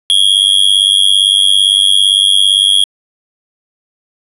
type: tone with amplitude modulation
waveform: square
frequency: 3297 Hz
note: G#7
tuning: 13 cents flat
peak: -3 dBFS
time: 0.1-2.84 s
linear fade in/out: 0 ms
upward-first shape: sine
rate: 97.7 Hz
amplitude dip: 100%
effects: resampled to 24000 Hz + 7-bit